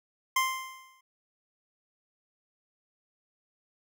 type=tone with exponential decay; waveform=25% pulse; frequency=1046.5 Hz; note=C6; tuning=in tune; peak=-18 dBFS; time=0.36-1.01 s; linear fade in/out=5 ms; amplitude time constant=140 ms; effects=none